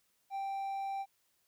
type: tone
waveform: triangle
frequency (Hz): 784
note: G5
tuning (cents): 0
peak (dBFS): -33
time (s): 0.3-1.06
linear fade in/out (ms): 50
effects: white hiss -75 dBFS RMS until 1.47 s